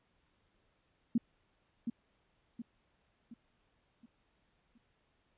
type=tone with echo; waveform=sine; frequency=233.1 Hz; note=A#3; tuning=in tune; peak=-25 dBFS; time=1.15-1.18 s; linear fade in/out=5 ms; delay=720 ms; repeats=5; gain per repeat=-7 dB; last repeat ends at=4.78 s; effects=pink hiss -75 dBFS RMS until 5.37 s + resampled to 8000 Hz